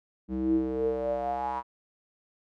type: tone with band-pass filter sweep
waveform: square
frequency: 64.3 Hz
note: C2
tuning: 30 cents flat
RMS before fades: -29 dBFS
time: 0.28-1.63 s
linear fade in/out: 50 ms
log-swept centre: 250 to 1000 Hz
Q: 9.8
effects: none